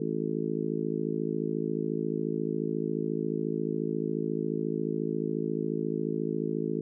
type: harmonic tone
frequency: 54.2 Hz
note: A1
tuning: 25 cents flat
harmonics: 3 / 4 / 5 / 6 / 7 / 8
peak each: -35 / -35 / -35 / -35 / -35 / -35 dBFS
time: 0-6.81 s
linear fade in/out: 5 ms
effects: none